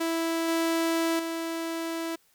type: tone with level steps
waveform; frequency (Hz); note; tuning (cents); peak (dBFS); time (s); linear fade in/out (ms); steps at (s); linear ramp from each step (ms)
sawtooth; 329.6; E4; 0; -22 / -20 / -26; 0-2.16; 10; 0.48 / 1.19; 5
effects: white hiss -65 dBFS RMS until 2.34 s